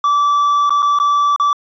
triangle tone with dropouts, 1159 Hz, D6, 23 cents flat, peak -9 dBFS, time 0.04-1.53 s, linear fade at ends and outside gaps 2 ms, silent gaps 0.695-0.705 / 0.822-0.827 / 0.988-0.999 / 1.362-1.398 s, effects resampled to 16000 Hz

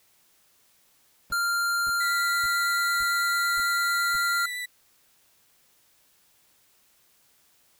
brown noise bursts, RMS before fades -43 dBFS, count 6, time 1.3-4.168 s, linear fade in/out 0 ms, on 28 ms, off 540 ms
square tone, 1392 Hz, F6, 6 cents flat, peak -24 dBFS, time 1.32-4.46 s, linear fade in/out 5 ms
35% pulse tone with vibrato, 1975.5 Hz, B6, in tune, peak -29 dBFS, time 2-4.66 s, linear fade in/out 10 ms, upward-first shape sine, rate 9 Hz, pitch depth 10 cents each way
effects white hiss -63 dBFS RMS until 7.79 s

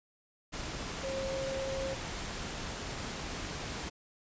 sine tone in noise, 537 Hz, C5, 45 cents sharp, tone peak -34 dBFS, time 1.03-1.95 s, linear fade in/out 20 ms, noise pink, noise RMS -39 dBFS, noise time 0.52-3.9 s, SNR +2 dB, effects resampled to 16000 Hz

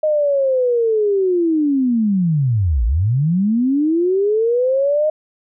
sine linear two-way sweep, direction down then up, 622.3 to 51.6 to 622.3 Hz, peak -13 dBFS, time 0.03-5.1 s, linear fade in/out 5 ms, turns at 2.85 s, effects none

